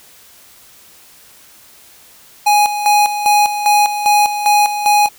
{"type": "tone with tremolo", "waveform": "square", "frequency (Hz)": 830.6, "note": "G#5", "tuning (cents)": 0, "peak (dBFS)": -9, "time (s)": [2.46, 5.09], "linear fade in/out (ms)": 10, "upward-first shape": "square", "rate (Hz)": 2.5, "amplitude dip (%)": 65, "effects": ["white hiss -44 dBFS RMS until 5.18 s"]}